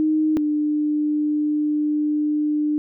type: tone pair in turn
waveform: sine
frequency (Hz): 310 / 299.8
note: D#4 / D4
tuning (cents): -6 / +36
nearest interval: minor second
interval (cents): 58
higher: first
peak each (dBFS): -16 / -18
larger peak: first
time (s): 0-0.37 / 0.37-2.78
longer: second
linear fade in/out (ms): 0
effects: none